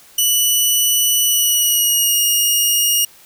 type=tone with pitch glide; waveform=10% pulse; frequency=2960 to 2859 Hz; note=F#7 to F7; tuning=0 to +40 cents; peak=-5 dBFS; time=0.18-3.05 s; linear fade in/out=5 ms; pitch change=-60 cents; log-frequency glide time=1.26-2.2 s; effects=white hiss -46 dBFS RMS until 3.25 s